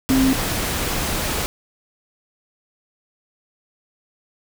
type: tone in noise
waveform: sine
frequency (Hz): 264.3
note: C4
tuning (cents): +18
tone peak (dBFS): -14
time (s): 0.1-0.33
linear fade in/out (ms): 0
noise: pink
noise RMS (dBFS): -23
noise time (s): 0.09-1.46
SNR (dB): +6
effects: none